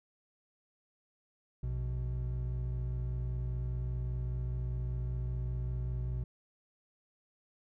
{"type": "tone pair together", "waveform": "triangle", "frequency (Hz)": [59.75, 124.8], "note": ["A#1", "B2"], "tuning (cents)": [43, 19], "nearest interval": "octave + minor second", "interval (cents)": 1276, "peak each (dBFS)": [-33, -34], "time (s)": [1.63, 6.24], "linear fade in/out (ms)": 5, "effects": []}